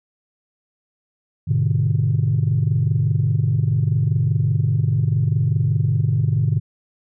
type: chord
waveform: sine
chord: G# diminished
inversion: none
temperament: just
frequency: 103.83 / 124.59 / 149.51 Hz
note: G#2 / B2 / D3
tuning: 0 / +16 / +31 cents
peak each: -19 dBFS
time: 1.47-6.6 s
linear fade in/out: 20 ms
effects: tanh soft clip ceiling -9 dBFS